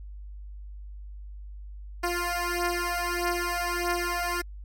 10% pulse beating tone pair, 349.2 / 350.8 Hz, F4 / F4, 0 / +8 cents, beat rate 1.6 Hz, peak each -21 dBFS, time 2.03-4.42 s, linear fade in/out 10 ms, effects added 50 Hz sine -38 dBFS peak until 4.64 s + MP3 64 kbps

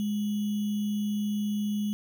sine tone with sample-and-hold, 207.7 Hz, G#3, in tune, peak -26 dBFS, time 0-1.93 s, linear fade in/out 0 ms, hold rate 3150 Hz, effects none

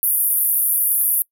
white band-pass noise, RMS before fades -18 dBFS, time 0.03-1.22 s, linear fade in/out 0 ms, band 10000 to 15000 Hz, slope 96 dB/octave, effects noise-tail reverb RT60 0.1 s tail -24 dB re dry

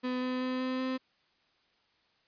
35% pulse tone with pitch steps, 252.1 / 253.9 / 255.6 / 257.4 / 259.2 Hz, B3 / B3 / C4 / C4 / C4, +36 / +48 / -40 / -28 / -16 cents, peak -29 dBFS, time 0.03-0.98 s, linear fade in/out 20 ms, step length 190 ms, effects white hiss -70 dBFS RMS until 2.27 s + resampled to 11025 Hz

